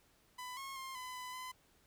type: tone with pitch steps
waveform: sawtooth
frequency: 1000 / 1085 / 1060 / 1010 / 1003 / 1016 Hz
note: B5 / C#6 / C6 / B5 / B5 / B5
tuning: +21 / -37 / +22 / +39 / +26 / +49 cents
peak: -40 dBFS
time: 0.38-1.52 s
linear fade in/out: 10 ms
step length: 190 ms
effects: pink hiss -70 dBFS RMS until 1.86 s